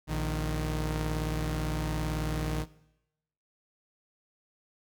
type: tone pair together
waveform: sawtooth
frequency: 57.87 / 154.5 Hz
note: A#1 / D#3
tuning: -12 / -12 cents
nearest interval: octave + perfect fourth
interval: 1700 cents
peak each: -28 dBFS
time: 0.07-2.66 s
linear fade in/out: 50 ms
effects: noise-tail reverb RT60 0.9 s tail -20 dB re dry